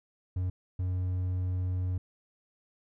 triangle tone bursts at uneven times, 91.4 Hz, F#2, 21 cents flat, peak -26 dBFS, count 2, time 0.36-0.5 / 0.79-1.98 s, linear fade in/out 5 ms, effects none

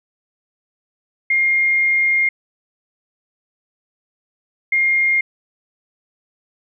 sine tone bursts at uneven times, 2125 Hz, C7, 26 cents sharp, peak -13 dBFS, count 2, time 1.3-2.29 / 4.72-5.21 s, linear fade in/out 5 ms, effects none

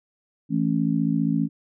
sine chord, A major, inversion second, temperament just, 165 / 220 / 275 Hz, E3 / A3 / C#4, +2 / 0 / -14 cents, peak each -24 dBFS, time 0.49-1.49 s, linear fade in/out 50 ms, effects none

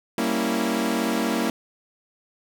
sawtooth chord, G diminished seventh, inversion none, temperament equal, 196 / 233.1 / 277.2 / 329.6 Hz, G3 / Bb3 / Db4 / Fb4, 0 / 0 / 0 / 0 cents, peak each -26 / -21 / -25 / -24 dBFS, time 0.18-1.5 s, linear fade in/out 2 ms, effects none

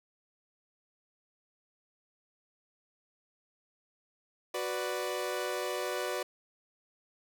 sawtooth chord, B minor, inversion second, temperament equal, 370 / 493.9 / 587.3 Hz, F#4 / B4 / D5, 0 / 0 / 0 cents, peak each -33 dBFS, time 4.54-6.23 s, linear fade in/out 5 ms, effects none

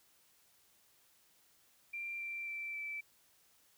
sine tone with pitch steps, 2370 / 2354 / 2337 / 2321 Hz, D7 / D7 / D7 / D7, +15 / +3 / -9 / -21 cents, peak -39 dBFS, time 1.93-3.01 s, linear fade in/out 10 ms, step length 270 ms, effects white hiss -69 dBFS RMS until 3.77 s

